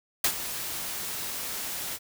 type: noise with ADSR envelope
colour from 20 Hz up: white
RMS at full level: -22 dBFS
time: 0.24-1.99 s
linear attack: 4 ms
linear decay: 73 ms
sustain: -12 dB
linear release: 47 ms
effects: none